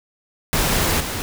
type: noise with level steps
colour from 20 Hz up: pink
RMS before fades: -19 / -26 dBFS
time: 0.53-1.22 s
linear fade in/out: 0 ms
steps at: 1 s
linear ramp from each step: 5 ms
effects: none